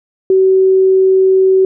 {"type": "tone", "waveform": "sine", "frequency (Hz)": 379.4, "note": "F#4", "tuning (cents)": 43, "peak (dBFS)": -6, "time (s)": [0.3, 1.65], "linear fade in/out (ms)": 2, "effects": []}